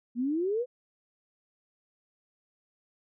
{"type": "exponential sweep", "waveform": "sine", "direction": "up", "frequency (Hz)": [230.6, 515], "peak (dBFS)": -26, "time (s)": [0.15, 0.66], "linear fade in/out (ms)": 50, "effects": []}